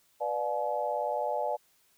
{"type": "chord", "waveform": "sine", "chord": "B diminished seventh", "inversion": "none", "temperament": "just", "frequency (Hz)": [493.9, 592.7, 711.2, 853.4], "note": ["B4", "D5", "F5", "Ab5"], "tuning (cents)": [0, 16, 31, 47], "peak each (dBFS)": [-36, -32, -35, -33], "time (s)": [0.2, 1.57], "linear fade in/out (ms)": 20, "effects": ["white hiss -67 dBFS RMS until 1.97 s"]}